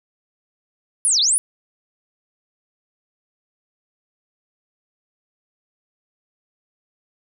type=linear two-way sweep; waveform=sine; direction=down then up; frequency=10548 to 3357 to 10548 Hz; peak=-14 dBFS; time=1.05-1.38 s; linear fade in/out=0 ms; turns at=1.2 s; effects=none